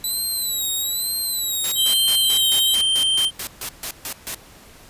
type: tone with vibrato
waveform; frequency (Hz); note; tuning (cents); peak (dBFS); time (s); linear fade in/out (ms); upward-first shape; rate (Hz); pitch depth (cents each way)
5% pulse; 3951; B7; 0; -14; 0.04-2.75; 2; sine; 1.1; 91
type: noise bursts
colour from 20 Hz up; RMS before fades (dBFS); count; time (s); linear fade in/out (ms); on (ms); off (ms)
white; -28; 13; 1.64-4.347; 2; 79; 140
type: tone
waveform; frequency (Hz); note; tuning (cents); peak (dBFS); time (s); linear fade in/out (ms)
square; 3136; G7; 0; -17; 1.75-3.31; 50
effects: pink hiss -46 dBFS RMS until 4.89 s + resampled to 32000 Hz